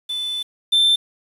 triangle tone pair in turn, 3509 / 3556 Hz, A7 / A7, -5 / +18 cents, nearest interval unison, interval 23 cents, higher second, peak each -21 / -11 dBFS, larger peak second, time 0.09-0.43 / 0.72-0.96 s, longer first, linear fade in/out 10 ms, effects resampled to 32000 Hz + 7-bit

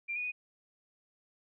sine tone with pitch steps, 2376 / 2462 / 2478 Hz, D7 / D#7 / D#7, +20 / -19 / -8 cents, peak -33 dBFS, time 0.08-0.32 s, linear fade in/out 20 ms, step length 80 ms, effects none

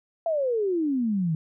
sine exponential sweep, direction down, 683 to 153.3 Hz, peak -22 dBFS, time 0.26-1.35 s, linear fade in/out 2 ms, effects none

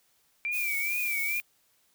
sine tone with vibrato, 2340 Hz, D7, 7 cents flat, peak -28 dBFS, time 0.45-1.4 s, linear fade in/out 0 ms, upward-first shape triangle, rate 2.3 Hz, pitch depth 110 cents each way
violet noise, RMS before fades -35 dBFS, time 0.51-1.42 s, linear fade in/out 50 ms
effects white hiss -68 dBFS RMS until 1.94 s

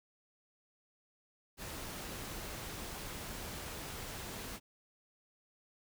pink noise, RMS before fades -44 dBFS, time 1.57-4.6 s, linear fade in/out 50 ms, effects none

